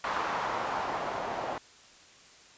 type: noise with low-pass filter sweep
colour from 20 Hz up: blue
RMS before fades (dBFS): -33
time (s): 0.04-1.58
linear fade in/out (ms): 2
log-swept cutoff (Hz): 1100 to 730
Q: 1.9
effects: white hiss -55 dBFS RMS until 2.57 s + resampled to 16000 Hz

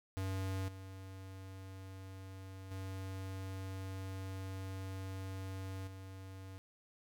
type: tone with level steps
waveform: square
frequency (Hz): 95.4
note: G2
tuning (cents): -47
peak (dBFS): -37 / -48 / -42 / -48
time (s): 0.17-6.58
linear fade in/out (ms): 0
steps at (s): 0.68 / 2.71 / 5.87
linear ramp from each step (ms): 5
effects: none

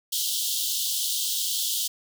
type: high-pass noise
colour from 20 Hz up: pink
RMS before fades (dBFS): -27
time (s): 0.12-1.88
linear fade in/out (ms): 10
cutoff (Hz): 3000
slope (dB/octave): 96
effects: none

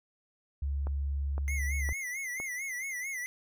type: tone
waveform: sine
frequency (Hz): 70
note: C#2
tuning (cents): +18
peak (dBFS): -29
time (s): 0.62-1.93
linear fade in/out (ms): 5
type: click train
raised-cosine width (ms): 1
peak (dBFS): -27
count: 4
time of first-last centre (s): 0.87-2.401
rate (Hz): 1.96
type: tone with vibrato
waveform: square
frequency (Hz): 2068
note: C7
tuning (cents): -21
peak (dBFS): -35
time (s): 1.48-3.26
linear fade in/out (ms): 0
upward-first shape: sine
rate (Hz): 4.5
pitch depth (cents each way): 110
effects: none

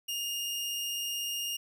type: tone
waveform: sawtooth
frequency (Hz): 2834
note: F7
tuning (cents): +25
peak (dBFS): -29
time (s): 0.08-1.57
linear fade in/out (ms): 10
effects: none

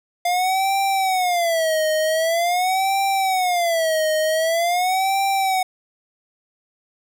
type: tone with vibrato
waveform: square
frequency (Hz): 698.5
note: F5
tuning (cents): 0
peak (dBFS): -18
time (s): 0.25-5.63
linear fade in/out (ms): 5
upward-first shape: sine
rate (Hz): 0.45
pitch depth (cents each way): 200
effects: none

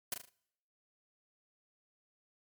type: noise with echo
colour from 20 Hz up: white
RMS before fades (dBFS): -35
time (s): 0.12-0.14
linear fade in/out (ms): 2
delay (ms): 38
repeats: 4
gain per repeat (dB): -7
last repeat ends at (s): 0.292
effects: noise-tail reverb RT60 0.8 s tail -26 dB re dry + MP3 96 kbps

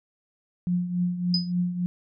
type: tone with tremolo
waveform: sine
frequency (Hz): 177.7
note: F3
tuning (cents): +30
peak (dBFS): -20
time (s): 0.67-1.86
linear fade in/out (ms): 0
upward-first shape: triangle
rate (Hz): 3.5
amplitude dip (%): 70
type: tone with exponential decay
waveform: sine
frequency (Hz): 5000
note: D#8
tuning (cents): +8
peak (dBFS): -19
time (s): 1.34-1.52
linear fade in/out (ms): 2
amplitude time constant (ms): 37
effects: none

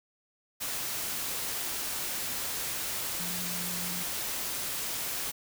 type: tone in noise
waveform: sine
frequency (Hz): 177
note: F3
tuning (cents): +23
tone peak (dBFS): -40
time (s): 3.19-4.04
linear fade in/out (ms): 20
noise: white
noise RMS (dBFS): -34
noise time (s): 0.6-5.32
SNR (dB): -9
effects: none

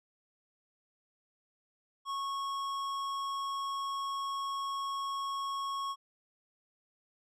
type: tone with tanh clipping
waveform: sine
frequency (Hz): 1100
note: C#6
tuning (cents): -14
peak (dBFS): -35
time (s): 2.05-5.96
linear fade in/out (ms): 50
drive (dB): 14
effects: MP3 96 kbps

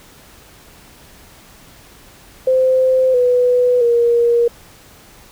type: tone with pitch steps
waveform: sine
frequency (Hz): 518 / 494.6 / 472.3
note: C5 / B4 / A#4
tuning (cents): -17 / +3 / +23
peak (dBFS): -10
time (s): 2.47-4.48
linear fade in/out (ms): 5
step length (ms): 670
effects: pink hiss -44 dBFS RMS until 5.31 s

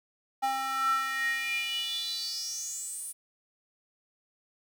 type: tone with high-pass filter sweep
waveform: square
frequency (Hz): 266.9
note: C4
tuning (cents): +35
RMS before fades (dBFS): -32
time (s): 0.42-3.13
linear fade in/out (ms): 20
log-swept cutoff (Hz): 860 to 10000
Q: 8.2
effects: 10-bit

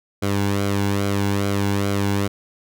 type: tone with flanger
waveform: sawtooth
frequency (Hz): 100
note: G2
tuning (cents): +35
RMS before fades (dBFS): -21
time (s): 0.22-2.28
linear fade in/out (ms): 10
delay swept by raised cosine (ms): 1.1 to 1.63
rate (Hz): 2.4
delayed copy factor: -0.55
effects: none

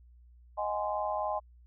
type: chord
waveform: sine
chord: Ab dominant seventh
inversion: second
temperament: just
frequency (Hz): 623 / 747.5 / 830.6 / 1038.3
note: Eb5 / Gb5 / Ab5 / C6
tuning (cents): +2 / +17 / 0 / -14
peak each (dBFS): -34 / -39 / -34 / -36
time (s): 0.57-1.4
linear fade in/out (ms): 20
effects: added 60 Hz sine -54 dBFS peak until 1.66 s

